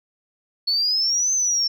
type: exponential two-way sweep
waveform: sine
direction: up then down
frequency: 4374 to 6250 to 5400 Hz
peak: -17 dBFS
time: 0.67-1.68 s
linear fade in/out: 10 ms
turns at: 1.33 s
effects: tanh soft clip ceiling -13 dBFS